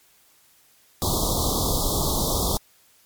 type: band-stop noise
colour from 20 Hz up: pink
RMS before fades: -23 dBFS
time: 1.02-2.57 s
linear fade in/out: 0 ms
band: 1200 to 3400 Hz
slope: 96 dB/octave
effects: white hiss -58 dBFS RMS until 3.05 s + MP3 96 kbps